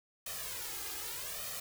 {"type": "noise with flanger", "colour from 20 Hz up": "white", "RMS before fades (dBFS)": -41, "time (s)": [0.26, 1.6], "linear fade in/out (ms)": 5, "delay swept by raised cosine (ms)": [1.6, 2.46], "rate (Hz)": 0.82, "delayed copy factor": 0.95, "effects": []}